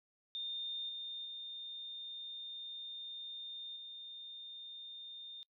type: tone with level steps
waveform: sine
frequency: 3631 Hz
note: A#7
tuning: 46 cents flat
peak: -38 / -41 / -43 / -46 dBFS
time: 0.35-5.43 s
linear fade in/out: 0 ms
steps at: 0.89 / 1.25 / 3.76 s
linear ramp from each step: 5 ms
effects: noise-tail reverb RT60 0.1 s tail -22 dB re dry